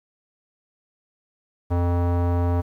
square tone with low-pass filter, 87.31 Hz, F2, in tune, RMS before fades -21 dBFS, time 1.7-2.62 s, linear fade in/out 20 ms, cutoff 900 Hz, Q 1.4, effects 9-bit

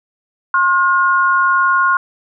sine tone pair together, 1071.3 / 1430 Hz, C6 / F6, +41 / +41 cents, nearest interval perfect fourth, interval 500 cents, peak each -13 dBFS, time 0.54-1.97 s, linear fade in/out 2 ms, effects none

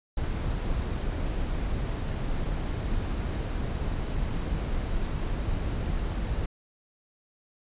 brown noise, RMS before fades -29 dBFS, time 0.17-6.46 s, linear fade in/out 5 ms, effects resampled to 8000 Hz

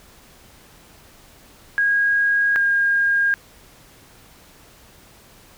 sine tone pair in turn, 1638 / 1618.3 Hz, G#6 / G#6, -24 / -45 cents, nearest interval unison, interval 21 cents, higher first, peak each -15 dBFS, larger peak neither, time 1.78-2.56 / 2.56-3.34 s, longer neither, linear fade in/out 0 ms, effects pink hiss -49 dBFS RMS until 5.57 s

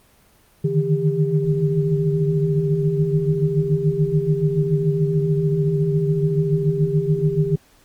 sine tone cluster, 146.6 / 153.4 / 160.5 / 399 Hz, D3 / D#3 / E3 / G4, -3 / -24 / -46 / +31 cents, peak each -22 dBFS, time 0.64-7.56 s, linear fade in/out 10 ms, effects pink hiss -55 dBFS RMS until 7.84 s + Opus 24 kbps

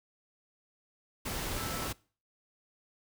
sine tone in noise, 1318.5 Hz, E6, in tune, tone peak -43 dBFS, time 1.56-1.88 s, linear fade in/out 10 ms, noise pink, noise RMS -36 dBFS, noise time 1.25-1.93 s, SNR -10 dB, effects noise-tail reverb RT60 0.4 s tail -23 dB re dry

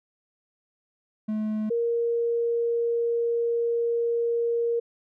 triangle / sine tone pair in turn, 215 / 468.1 Hz, A3 / A#4, -40 / +7 cents, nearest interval octave + minor second, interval 1347 cents, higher second, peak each -23 / -22 dBFS, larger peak second, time 1.28-1.7 / 1.7-4.8 s, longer second, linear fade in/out 10 ms, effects none

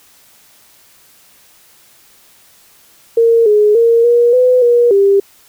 sine tone with pitch steps, 460.9 / 419.4 / 463.4 / 476.5 / 503 / 478.7 / 396.8 Hz, A#4 / G#4 / A#4 / A#4 / B4 / A#4 / G4, -20 / +17 / -10 / +38 / +32 / +46 / +21 cents, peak -6 dBFS, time 3.17-5.2 s, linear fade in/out 5 ms, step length 290 ms, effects white hiss -47 dBFS RMS until 5.48 s

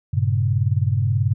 sine chord, G diminished, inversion none, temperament equal with one note detuned, 98 / 116.54 / 136.68 Hz, G2 / Bb2 / Db3, 0 / 0 / -24 cents, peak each -20 / -21 / -22 dBFS, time 0.13-1.34 s, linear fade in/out 10 ms, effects none

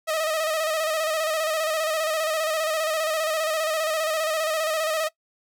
sawtooth tone with vibrato, 631 Hz, D#5, 24 cents sharp, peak -19 dBFS, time 0.07-5.09 s, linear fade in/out 20 ms, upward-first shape square, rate 15 Hz, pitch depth 44 cents each way, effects noise-tail reverb RT60 0.1 s tail -21 dB re dry

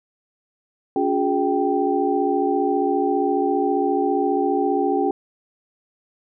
sine tone cluster, 282.6 / 360.6 / 415.4 / 783 Hz, C#4 / F#4 / G#4 / G5, +34 / -45 / 0 / -2 cents, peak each -23 dBFS, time 0.96-5.11 s, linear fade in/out 2 ms, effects none

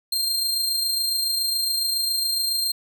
sawtooth tone with amplitude modulation, 4186 Hz, C8, in tune, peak -17 dBFS, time 0.12-2.72 s, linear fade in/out 5 ms, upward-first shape sine, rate 27.2 Hz, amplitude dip 35%, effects none

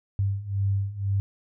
sine beating tone pair, 97.6 / 99.6 Hz, G2 / G2, -7 / +28 cents, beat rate 2 Hz, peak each -28 / -25 dBFS, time 0.19-1.2 s, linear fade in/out 0 ms, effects none

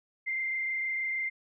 sine tone with frequency modulation, 2093 Hz, C7, in tune, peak -29 dBFS, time 0.26-1.3 s, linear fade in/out 20 ms, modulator 26.4 Hz, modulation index 1.1, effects none

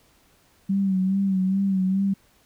sine tone with vibrato, 191.8 Hz, G3, 37 cents flat, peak -19 dBFS, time 0.69-2.14 s, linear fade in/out 10 ms, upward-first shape sine, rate 2.4 Hz, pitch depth 50 cents each way, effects pink hiss -60 dBFS RMS until 2.45 s

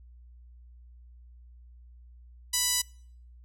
5% pulse tone with band-pass filter, 987.8 Hz, B5, in tune, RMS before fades -27 dBFS, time 2.53-2.82 s, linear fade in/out 10 ms, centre 7200 Hz, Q 0.59, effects noise-tail reverb RT60 0.6 s tail -26 dB re dry + added 60 Hz sine -49 dBFS peak until 3.44 s

